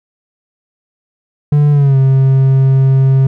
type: tone with pitch glide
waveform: triangle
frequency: 146.83 to 133.87 Hz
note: D3 to C3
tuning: 0 to +40 cents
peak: -4 dBFS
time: 1.52-3.27 s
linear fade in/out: 5 ms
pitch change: -160 cents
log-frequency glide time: 1.71-1.97 s
effects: none